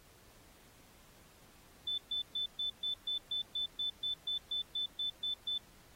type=tone bursts; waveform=sine; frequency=3520 Hz; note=A7; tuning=in tune; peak=-33 dBFS; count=16; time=1.87-5.58 s; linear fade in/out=5 ms; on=110 ms; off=130 ms; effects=pink hiss -62 dBFS RMS until 5.95 s + AAC 48 kbps